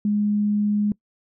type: tone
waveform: sine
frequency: 207.7 Hz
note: G#3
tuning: in tune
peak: -18 dBFS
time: 0.05-0.92 s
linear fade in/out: 2 ms
effects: noise-tail reverb RT60 0.1 s tail -23 dB re dry